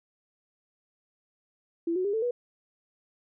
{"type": "tone with pitch steps", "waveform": "sine", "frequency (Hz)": [336.1, 368.6, 404.3, 443.5, 486.4], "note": ["E4", "F#4", "G#4", "A4", "B4"], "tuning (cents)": [34, -7, -46, 14, -26], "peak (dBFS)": -25, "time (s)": [1.87, 2.31], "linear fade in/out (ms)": 5, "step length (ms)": 88, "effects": []}